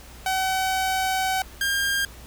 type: tone pair in turn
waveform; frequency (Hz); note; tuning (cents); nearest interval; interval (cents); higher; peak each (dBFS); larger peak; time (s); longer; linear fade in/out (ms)
sawtooth; 758 / 1606.1; F#5 / G6; +42 / +42; octave + minor second; 1300; second; -18; neither; 0.26-1.42 / 1.61-2.05; first; 2
effects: added 60 Hz sine -44 dBFS peak until 2.26 s + pink hiss -46 dBFS RMS until 2.26 s